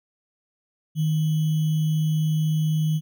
sine tone with sample-and-hold, 156 Hz, D#3, 5 cents sharp, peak -19 dBFS, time 0.95-3.01 s, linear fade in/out 50 ms, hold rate 3150 Hz, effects none

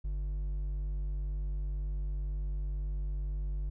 triangle tone with hard clipping, 49 Hz, G1, in tune, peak -33 dBFS, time 0.04-3.7 s, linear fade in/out 10 ms, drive 8 dB, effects none

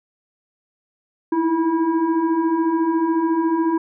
sine tone with frequency modulation, 330 Hz, E4, 2 cents sharp, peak -16 dBFS, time 1.32-3.78 s, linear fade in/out 5 ms, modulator 646 Hz, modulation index 0.83, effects none

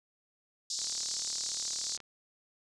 white band-pass noise, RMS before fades -36 dBFS, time 0.7-1.97 s, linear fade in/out 2 ms, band 4000 to 7500 Hz, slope 48 dB/octave
click train, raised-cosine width 0.2 ms, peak -30 dBFS, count 46, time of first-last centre 0.79-2.003 s, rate 37.1 Hz
effects none

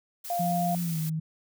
blue noise, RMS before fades -39 dBFS, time 0.24-1.1 s, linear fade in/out 10 ms
sine tone, 698.5 Hz, F5, in tune, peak -26 dBFS, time 0.3-0.75 s, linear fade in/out 2 ms
sine tone with pitch glide, 173.8 to 158.46 Hz, F3 to D#3, -8 to +32 cents, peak -27 dBFS, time 0.39-1.2 s, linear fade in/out 10 ms, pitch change -160 cents, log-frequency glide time 0.82-0.99 s
effects none

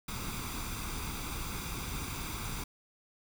pink noise with comb filter, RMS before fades -38 dBFS, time 0.08-2.64 s, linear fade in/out 5 ms, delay 0.83 ms, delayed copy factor +0.65, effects none

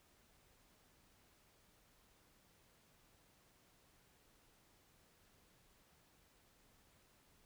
silence, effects pink hiss -71 dBFS RMS until 7.45 s

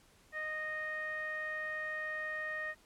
sawtooth tone with low-pass filter, 619 Hz, D#5, 9 cents flat, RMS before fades -39 dBFS, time 0.32-2.75 s, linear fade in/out 50 ms, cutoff 1900 Hz, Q 8.9, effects pink hiss -65 dBFS RMS until 2.85 s + low-pass 12000 Hz 12 dB/octave

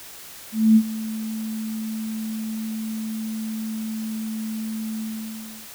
sine tone with ADSR envelope, 220 Hz, A3, in tune, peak -9 dBFS, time 0.52-5.69 s, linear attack 240 ms, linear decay 64 ms, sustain -17 dB, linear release 690 ms, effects white hiss -41 dBFS RMS until 5.74 s

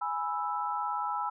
sine chord, E major, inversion first, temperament equal, 830.6 / 987.8 / 1318.5 Hz, G#5 / B5 / E6, 0 / 0 / 0 cents, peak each -34 dBFS, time 0.01-1.3 s, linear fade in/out 10 ms, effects none

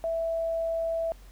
sine tone, 659.3 Hz, E5, in tune, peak -26 dBFS, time 0.04-1.12 s, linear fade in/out 0 ms, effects added 46 Hz sine -47 dBFS peak until 1.31 s + pink hiss -58 dBFS RMS until 1.31 s

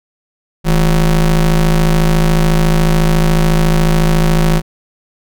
square ring-modulated tone, 94.1 Hz, F#2, 30 cents sharp, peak -6 dBFS, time 0.64-4.62 s, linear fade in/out 50 ms, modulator 67.1 Hz, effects none

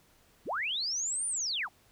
sine linear two-way sweep, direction up then down, 77.78 to 9397 to 599 Hz, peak -30 dBFS, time 0.45-1.69 s, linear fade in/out 50 ms, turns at 1.27 s, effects pink hiss -64 dBFS RMS until 1.91 s

